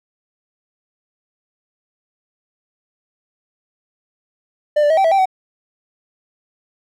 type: tone with pitch steps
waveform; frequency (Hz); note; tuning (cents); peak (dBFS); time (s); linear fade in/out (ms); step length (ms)
triangle; 597 / 587 / 639 / 774 / 653 / 781 / 755; D5 / D5 / D#5 / G5 / E5 / G5 / F#5; +28 / -1 / +46 / -22 / -17 / -7 / +35; -9; 4.76-5.257; 10; 71
effects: none